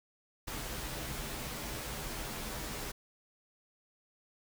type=noise with comb filter; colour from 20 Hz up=pink; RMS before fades=-40 dBFS; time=0.47-2.92 s; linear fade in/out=10 ms; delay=11 ms; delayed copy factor=-0.55; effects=none